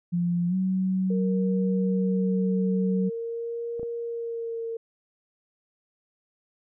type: tone with pitch glide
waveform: sine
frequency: 174.1 to 187.68 Hz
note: F3 to F#3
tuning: -5 to +25 cents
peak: -22 dBFS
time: 0.12-3.1 s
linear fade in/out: 20 ms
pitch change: +130 cents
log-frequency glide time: 0.48-0.55 s
type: tone with vibrato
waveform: sine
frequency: 462.4 Hz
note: A#4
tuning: 14 cents flat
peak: -29 dBFS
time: 1.1-4.77 s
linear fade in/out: 5 ms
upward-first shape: sine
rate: 0.46 Hz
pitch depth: 24 cents each way
type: clicks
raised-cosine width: 2 ms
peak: -26 dBFS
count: 2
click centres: 3.796 / 3.831 s
effects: none